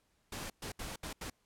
pink noise bursts at uneven times, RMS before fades -42 dBFS, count 5, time 0.32-0.5 / 0.62-0.72 / 0.79-0.96 / 1.03-1.13 / 1.21-1.3 s, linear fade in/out 5 ms, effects pink hiss -75 dBFS RMS until 1.45 s + low-pass 12000 Hz 12 dB/octave

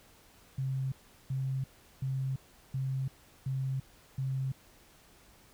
sine tone bursts, 133.1 Hz, C3, 30 cents sharp, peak -30 dBFS, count 6, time 0.58-4.52 s, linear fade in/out 5 ms, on 340 ms, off 380 ms, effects pink hiss -60 dBFS RMS until 5.53 s

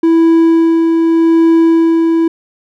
triangle tone with tremolo, 329.4 Hz, E4, 1 cent flat, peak -3 dBFS, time 0.03-2.28 s, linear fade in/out 5 ms, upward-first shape sine, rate 0.84 Hz, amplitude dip 30%, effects none

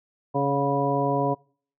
harmonic tone with a mistuned harmonic, 139.9 Hz, C#3, 16 cents sharp, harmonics 1 / 2 / 3 / 4 / 5 / 7, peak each -28 / -28 / -28 / -28 / -28 / -28 dBFS, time 0.34-1.35 s, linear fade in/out 20 ms, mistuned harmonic 5, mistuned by +20 cents, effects noise-tail reverb RT60 0.5 s tail -26 dB re dry

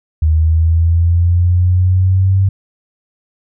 sine linear sweep, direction up, 77.78 to 97 Hz, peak -8 dBFS, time 0.22-2.49 s, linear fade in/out 5 ms, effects none

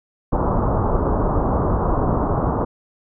pink low-pass noise, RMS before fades -19 dBFS, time 0.32-2.65 s, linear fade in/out 10 ms, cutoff 1200 Hz, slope 48 dB/octave, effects none

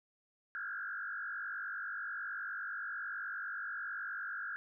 sine tone with frequency modulation, 1516 Hz, F#6, 42 cents sharp, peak -38 dBFS, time 0.55-4.56 s, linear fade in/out 0 ms, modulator 49.4 Hz, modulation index 3.1, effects none

